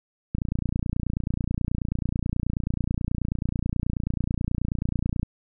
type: click train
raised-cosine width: 5 ms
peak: -13 dBFS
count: 144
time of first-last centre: 0.35-5.231 s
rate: 29.3 Hz
effects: none